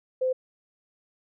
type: tone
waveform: sine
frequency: 515 Hz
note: C5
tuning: 28 cents flat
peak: -22 dBFS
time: 0.21-0.33 s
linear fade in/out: 10 ms
effects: none